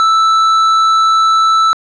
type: tone with tanh clipping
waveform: sine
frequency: 1318.5 Hz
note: E6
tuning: in tune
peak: -9 dBFS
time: 0-1.73 s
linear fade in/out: 0 ms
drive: 11 dB
effects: low-pass 6000 Hz 12 dB/octave